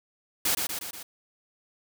white noise with echo, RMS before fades -25 dBFS, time 0.45-0.55 s, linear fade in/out 5 ms, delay 120 ms, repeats 4, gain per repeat -4 dB, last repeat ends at 1.03 s, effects none

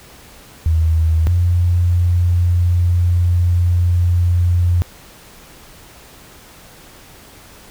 sine tone pair in turn, 80.7 / 87.83 Hz, E2 / F2, -36 / +10 cents, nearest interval minor second, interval 146 cents, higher second, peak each -11 dBFS, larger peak neither, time 0.66-1.27 / 1.27-4.82 s, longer second, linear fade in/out 0 ms, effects pink hiss -42 dBFS RMS until 7.7 s

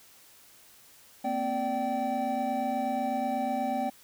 triangle tone cluster, 232.7 / 260.9 / 585 / 772 Hz, A#3 / C4 / D5 / G5, -3 / -5 / -7 / -27 cents, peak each -33 / -32 / -33 / -28 dBFS, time 1.24-3.9 s, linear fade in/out 10 ms, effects white hiss -56 dBFS RMS until 4.03 s

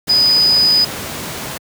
sine tone in noise, 4978 Hz, D#8, in tune, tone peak -9 dBFS, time 0.09-0.85 s, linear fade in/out 10 ms, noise pink, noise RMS -25 dBFS, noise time 0.07-1.58 s, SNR +13 dB, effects high-pass 100 Hz 12 dB/octave

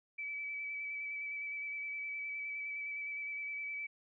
sine tone with vibrato, 2300 Hz, D7, 37 cents flat, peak -38 dBFS, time 0.18-3.87 s, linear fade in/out 10 ms, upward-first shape square, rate 9.7 Hz, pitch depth 14 cents each way, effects none

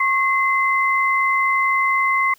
sine tone pair together, 1089 / 2058 Hz, C#6 / C7, -31 / -29 cents, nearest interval major seventh, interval 1102 cents, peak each -18 dBFS, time 0-2.34 s, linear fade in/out 5 ms, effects white hiss -54 dBFS RMS until 2.38 s

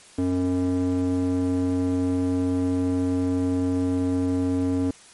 square tone with band-pass filter, 91 Hz, F#2, 28 cents flat, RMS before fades -23 dBFS, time 0.18-4.91 s, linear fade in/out 5 ms, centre 310 Hz, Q 2.6, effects white hiss -49 dBFS RMS until 5.13 s + MP3 48 kbps

